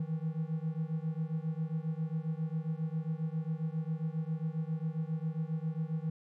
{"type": "beating tone pair", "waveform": "triangle", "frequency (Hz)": [156.4, 163.8], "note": ["D#3", "E3"], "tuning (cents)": [9, -11], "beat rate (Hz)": 7.4, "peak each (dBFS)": [-33, -34], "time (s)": [0, 6.1], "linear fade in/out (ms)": 5, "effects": []}